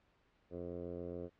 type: tone with low-pass filter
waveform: 10% pulse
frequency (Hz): 87.31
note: F2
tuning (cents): 0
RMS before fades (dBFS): -44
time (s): 0.5-1.3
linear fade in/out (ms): 50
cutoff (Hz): 510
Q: 2.6
effects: pink hiss -73 dBFS RMS until 1.39 s + low-pass 3000 Hz 12 dB/octave